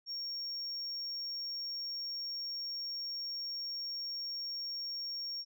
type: tone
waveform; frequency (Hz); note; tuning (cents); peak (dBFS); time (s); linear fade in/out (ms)
sine; 5540; F8; -15; -35; 0.06-5.45; 50
effects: tanh soft clip ceiling -35 dBFS

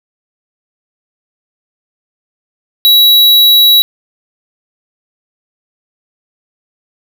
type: tone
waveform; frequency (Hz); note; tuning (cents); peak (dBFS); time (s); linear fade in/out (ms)
square; 3900; B7; -23; -4; 2.85-3.82; 0
effects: none

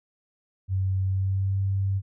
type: tone with pitch glide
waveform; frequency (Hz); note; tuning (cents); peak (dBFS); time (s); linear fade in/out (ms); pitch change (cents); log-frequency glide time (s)
sine; 95.1 to 97.38; F#2 to G2; +48 to -11; -22; 0.68-2.02; 50; +41; 1.05-1.58
effects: none

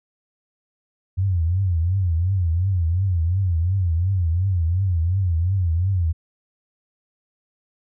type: tone with vibrato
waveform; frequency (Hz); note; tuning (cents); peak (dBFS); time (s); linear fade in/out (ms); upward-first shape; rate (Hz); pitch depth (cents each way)
sine; 89.1; F2; +35; -17; 1.17-6.13; 20; triangle; 2.8; 200
effects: none

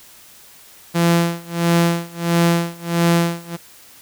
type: tone with tremolo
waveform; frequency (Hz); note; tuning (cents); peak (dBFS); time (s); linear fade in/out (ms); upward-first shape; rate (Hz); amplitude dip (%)
sawtooth; 169.9; F3; -47; -8; 0.94-3.57; 20; sine; 1.5; 95
effects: white hiss -45 dBFS RMS until 4.01 s

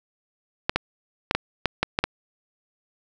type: clicks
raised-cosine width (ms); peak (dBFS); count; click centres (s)
0.3; -4; 8; 0.695 / 0.76 / 1.311 / 1.35 / 1.657 / 1.83 / 1.989 / 2.04
effects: none

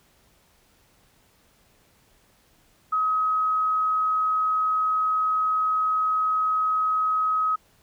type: tone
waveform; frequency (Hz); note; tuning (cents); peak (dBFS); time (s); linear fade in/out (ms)
sine; 1270; D#6; +35; -20; 2.92-7.56; 10
effects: pink hiss -61 dBFS RMS until 7.82 s

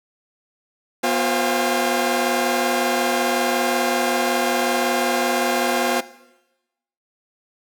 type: tone cluster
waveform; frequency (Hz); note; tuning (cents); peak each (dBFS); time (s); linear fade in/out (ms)
sawtooth; 244.1 / 358.7 / 529 / 692 / 809; B3 / F4 / C5 / F5 / G#5; -20 / +46 / +19 / -16 / -46; -21; 1.03-6.01; 10
effects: noise-tail reverb RT60 1.0 s tail -18 dB re dry

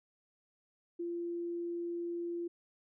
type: tone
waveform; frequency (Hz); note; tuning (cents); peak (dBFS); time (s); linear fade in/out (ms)
sine; 343.7; F4; -28; -35; 0.99-2.48; 10
effects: none

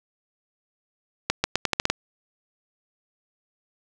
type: accelerating click train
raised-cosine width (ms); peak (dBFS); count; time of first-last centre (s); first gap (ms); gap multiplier
0.2; -3; 8; 1.3-1.9; 140; 0.83
effects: none

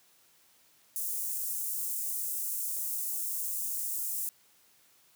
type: high-pass noise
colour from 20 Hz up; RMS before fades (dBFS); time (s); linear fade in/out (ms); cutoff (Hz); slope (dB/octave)
white; -34; 0.96-4.29; 0; 7600; 24
effects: white hiss -64 dBFS RMS until 5.15 s + high-pass 80 Hz 12 dB/octave

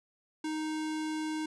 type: tone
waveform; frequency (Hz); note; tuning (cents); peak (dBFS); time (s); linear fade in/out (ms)
square; 311.1; D#4; 0; -33; 0.44-1.46; 5
effects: resampled to 22050 Hz + 12-bit

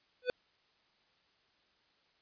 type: tone with exponential growth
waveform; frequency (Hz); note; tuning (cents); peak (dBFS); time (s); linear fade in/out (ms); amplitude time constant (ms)
square; 499.2; B4; +19; -26; 0.22-0.3; 1; 16
effects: white hiss -71 dBFS RMS until 2.21 s + resampled to 11025 Hz

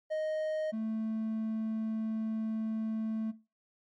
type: tone pair in turn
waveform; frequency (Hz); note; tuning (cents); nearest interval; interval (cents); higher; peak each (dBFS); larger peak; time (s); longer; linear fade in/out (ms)
triangle; 622.3 / 220.5; D#5 / A3; 0 / +4; octave + tritone; 1796; first; -28 / -30; first; 0.1-0.72 / 0.72-3.32; second; 20
effects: noise-tail reverb RT60 0.3 s tail -17 dB re dry + MP3 48 kbps

